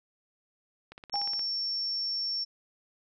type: click train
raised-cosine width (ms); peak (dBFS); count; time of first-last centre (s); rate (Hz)
0.3; -29; 9; 0.92-1.393; 16.9
type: tone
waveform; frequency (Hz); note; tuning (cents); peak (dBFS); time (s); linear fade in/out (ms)
sine; 5450; F8; -43; -29; 1.12-2.45; 20
type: tone with exponential decay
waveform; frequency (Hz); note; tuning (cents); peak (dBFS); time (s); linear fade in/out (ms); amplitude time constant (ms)
sine; 810; G#5; -43; -28; 1.14-1.47; 0; 70
effects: none